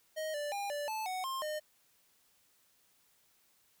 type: tone with pitch steps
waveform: square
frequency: 626 / 587 / 806 / 584 / 872 / 743 / 1060 / 610 Hz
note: D#5 / D5 / G5 / D5 / A5 / F#5 / C6 / D#5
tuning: +10 / -1 / +48 / -10 / -16 / +7 / +22 / -34 cents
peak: -36 dBFS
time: 0.16-1.6 s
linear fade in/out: 20 ms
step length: 180 ms
effects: white hiss -70 dBFS RMS until 3.8 s